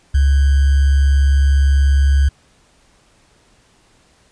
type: tone with sample-and-hold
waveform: sine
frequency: 69.3 Hz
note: C#2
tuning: in tune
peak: -9 dBFS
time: 0.14-2.29 s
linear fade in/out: 10 ms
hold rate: 1575 Hz
effects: pink hiss -54 dBFS RMS until 4.31 s + resampled to 22050 Hz